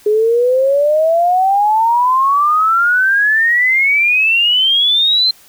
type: exponential sweep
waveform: sine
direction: up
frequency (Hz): 415.3 to 4151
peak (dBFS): -9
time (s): 0.06-5.31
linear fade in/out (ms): 5
effects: white hiss -45 dBFS RMS until 5.48 s